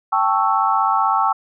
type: chord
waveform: sine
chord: A dominant seventh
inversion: third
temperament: equal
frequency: 784 / 880 / 1108.7 / 1318.5 Hz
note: G5 / A5 / C#6 / E6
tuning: 0 / 0 / 0 / 0 cents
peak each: -20 dBFS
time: 0.12-1.33 s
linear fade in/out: 10 ms
effects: none